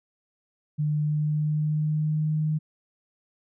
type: tone with pitch glide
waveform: sine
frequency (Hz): 150.2 to 154.33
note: D3 to D#3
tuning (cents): +39 to -14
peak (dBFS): -22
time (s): 0.78-2.59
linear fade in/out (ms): 20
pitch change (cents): +47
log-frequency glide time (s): 0.95-2.32
effects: none